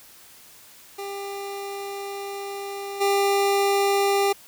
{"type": "tone with level steps", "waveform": "25% pulse", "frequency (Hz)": 398.4, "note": "G4", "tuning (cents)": 28, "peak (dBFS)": [-27, -15], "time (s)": [0.98, 4.33], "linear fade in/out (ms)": 10, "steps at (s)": 3, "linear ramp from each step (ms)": 20, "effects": ["white hiss -49 dBFS RMS until 4.47 s"]}